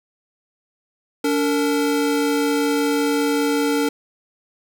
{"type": "tone pair together", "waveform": "square", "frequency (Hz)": [287.3, 457.1], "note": ["D4", "A#4"], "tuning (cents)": [-38, -34], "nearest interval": "minor sixth", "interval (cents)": 804, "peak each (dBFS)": [-20, -22], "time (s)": [1.24, 3.89], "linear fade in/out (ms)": 5, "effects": []}